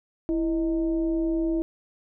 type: tone with frequency modulation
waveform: sine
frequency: 329.6 Hz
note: E4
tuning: in tune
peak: -22 dBFS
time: 0.29-1.62 s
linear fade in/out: 0 ms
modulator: 295 Hz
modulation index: 0.47
effects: none